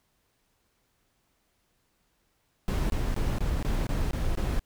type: noise bursts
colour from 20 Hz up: brown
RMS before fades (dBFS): -27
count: 8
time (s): 2.68-4.594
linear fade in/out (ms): 0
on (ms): 220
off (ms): 22
effects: pink hiss -72 dBFS RMS until 4.65 s